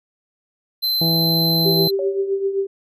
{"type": "tone", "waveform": "square", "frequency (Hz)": 4081, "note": "C8", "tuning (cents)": -44, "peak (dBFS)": -18, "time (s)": [0.82, 1.91], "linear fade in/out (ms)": 20}
{"type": "harmonic tone", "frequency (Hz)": 164.81, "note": "E3", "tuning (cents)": 0, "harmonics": [1, 2, 3, 4, 5], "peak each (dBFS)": [-19, -25, -29, -31, -33], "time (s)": [1.01, 1.88], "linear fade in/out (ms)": 5}
{"type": "tone with tremolo", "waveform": "sine", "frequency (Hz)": 392, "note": "G4", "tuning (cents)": 0, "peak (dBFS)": -15, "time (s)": [1.65, 2.67], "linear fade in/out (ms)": 10, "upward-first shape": "triangle", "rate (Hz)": 7.7, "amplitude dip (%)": 70}
{"type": "tone with exponential decay", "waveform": "sine", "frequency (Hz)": 559, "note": "C#5", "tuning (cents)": 14, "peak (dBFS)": -20, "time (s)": [1.99, 2.43], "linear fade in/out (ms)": 2, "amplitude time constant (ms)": 94}
{"effects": []}